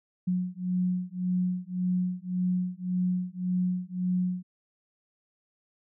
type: beating tone pair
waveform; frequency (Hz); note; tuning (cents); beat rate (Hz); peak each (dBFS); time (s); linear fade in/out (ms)
sine; 180.6 / 182.4; F#3 / F#3; -42 / -24; 1.8; -29 / -29; 0.27-4.43; 10
effects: none